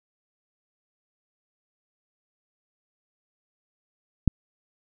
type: click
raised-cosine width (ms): 5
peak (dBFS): -5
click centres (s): 4.277
effects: none